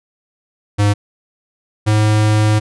square tone pair in turn, 102.8 / 107.02 Hz, G#2 / A2, -17 / -48 cents, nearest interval minor second, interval 69 cents, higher second, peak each -11 / -11 dBFS, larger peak neither, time 0.78-0.94 / 1.86-2.6 s, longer second, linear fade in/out 20 ms, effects resampled to 24000 Hz

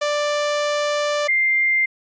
sawtooth / sine tone pair in turn, 589 / 2099 Hz, D5 / C7, +5 / +5 cents, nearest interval octave + minor seventh, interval 2200 cents, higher second, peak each -15 dBFS, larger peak neither, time 0.01-1.28 / 1.28-1.86 s, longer first, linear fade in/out 10 ms, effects resampled to 16000 Hz

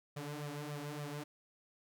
sawtooth tone with flanger, 146.83 Hz, D3, in tune, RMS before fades -43 dBFS, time 0.16-1.24 s, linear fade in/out 10 ms, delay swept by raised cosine 1.6 to 4.9 ms, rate 3.5 Hz, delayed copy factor +0.75, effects none

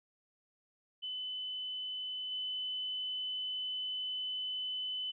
sine tone with level steps, 3017 Hz, F#7, 33 cents sharp, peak -37 / -35 dBFS, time 1.02-5.12 s, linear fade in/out 20 ms, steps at 2.31 s, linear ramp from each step 10 ms, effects none

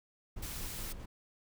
brown noise with tremolo, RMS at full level -42 dBFS, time 0.36-1.06 s, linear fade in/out 10 ms, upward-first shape square, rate 4.7 Hz, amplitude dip 30%
white high-pass noise, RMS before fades -44 dBFS, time 0.42-0.93 s, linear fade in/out 10 ms, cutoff 860 Hz, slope 48 dB/octave
effects none

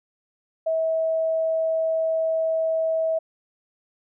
sine tone, 646 Hz, E5, 35 cents flat, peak -20 dBFS, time 0.66-3.19 s, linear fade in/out 10 ms, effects none

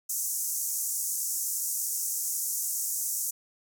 pink band-pass noise, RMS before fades -31 dBFS, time 0.09-3.31 s, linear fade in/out 10 ms, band 6100 to 16000 Hz, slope 48 dB/octave, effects none

